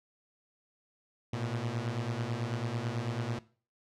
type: beating tone pair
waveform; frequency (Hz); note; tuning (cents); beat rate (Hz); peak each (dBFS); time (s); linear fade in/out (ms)
sawtooth; 112.1 / 121.2; A2 / B2; +33 / -32; 9.1; -32 / -31; 1.33-3.39; 5
effects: noise-tail reverb RT60 0.4 s tail -19 dB re dry + low-pass 6000 Hz 12 dB/octave